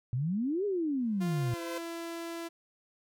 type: exponential two-way sweep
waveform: sine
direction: up then down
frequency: 116.2 to 421.5 to 116.2 Hz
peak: -28 dBFS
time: 0.13-1.54 s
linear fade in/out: 0 ms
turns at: 0.65 s
type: tone with exponential growth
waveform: sawtooth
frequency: 514 Hz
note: C5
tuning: 31 cents flat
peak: -31 dBFS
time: 0.99-1.78 s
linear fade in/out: 2 ms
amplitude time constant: 170 ms
type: tone with pitch glide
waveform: sawtooth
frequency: 349.2 to 335.4 Hz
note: F4 to E4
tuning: 0 to +30 cents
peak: -33 dBFS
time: 1.2-2.49 s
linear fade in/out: 20 ms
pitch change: -70 cents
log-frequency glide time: 1.5-1.61 s
effects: none